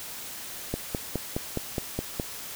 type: click train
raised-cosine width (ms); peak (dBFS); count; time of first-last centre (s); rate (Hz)
2; -14; 8; 0.74-2.198; 4.8
effects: white hiss -39 dBFS RMS until 2.55 s